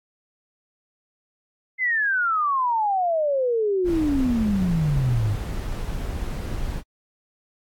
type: exponential sweep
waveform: sine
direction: down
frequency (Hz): 2093 to 98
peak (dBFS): -19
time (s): 1.78-5.37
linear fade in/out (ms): 50
type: noise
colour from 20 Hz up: brown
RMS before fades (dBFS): -28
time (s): 3.84-6.83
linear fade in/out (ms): 50
effects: AAC 64 kbps